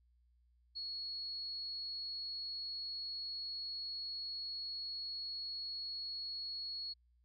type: tone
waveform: sine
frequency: 4345 Hz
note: C#8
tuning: 35 cents flat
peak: -40 dBFS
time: 0.75-6.94 s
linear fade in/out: 20 ms
effects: added 60 Hz sine -68 dBFS peak until 7.24 s